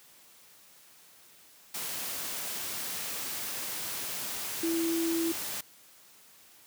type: tone in noise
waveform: sine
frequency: 331.4 Hz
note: E4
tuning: 9 cents sharp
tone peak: -27 dBFS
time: 4.63-5.32 s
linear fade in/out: 5 ms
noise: white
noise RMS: -36 dBFS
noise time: 1.74-5.61 s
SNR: +6 dB
effects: white hiss -57 dBFS RMS until 6.66 s + high-pass 100 Hz 12 dB/octave